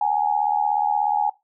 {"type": "tone with amplitude modulation", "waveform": "sine", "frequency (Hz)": 831, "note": "G#5", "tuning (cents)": 1, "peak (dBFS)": -14, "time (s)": [0.01, 1.3], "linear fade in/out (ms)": 5, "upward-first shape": "sine", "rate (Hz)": 76.7, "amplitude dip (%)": 85, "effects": ["noise-tail reverb RT60 0.2 s tail -19 dB re dry"]}